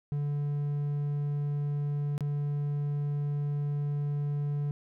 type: tone with dropouts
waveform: triangle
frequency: 145.1 Hz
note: D3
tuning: 21 cents flat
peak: -26 dBFS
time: 0.12-4.71 s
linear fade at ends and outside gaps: 0 ms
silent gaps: 2.179-2.207 s
effects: none